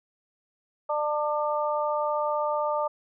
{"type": "harmonic tone", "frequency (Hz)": 298.7, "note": "D4", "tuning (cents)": 29, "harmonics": [2, 3, 4], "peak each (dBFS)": [-27, -29, -30], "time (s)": [0.89, 2.88], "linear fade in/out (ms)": 10, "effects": []}